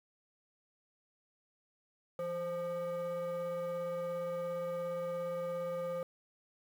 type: tone with frequency modulation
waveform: sine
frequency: 523.3 Hz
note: C5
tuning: in tune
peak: -32 dBFS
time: 2.19-6.03 s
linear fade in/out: 2 ms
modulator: 692 Hz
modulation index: 0.53
effects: tanh soft clip ceiling -34 dBFS + 10-bit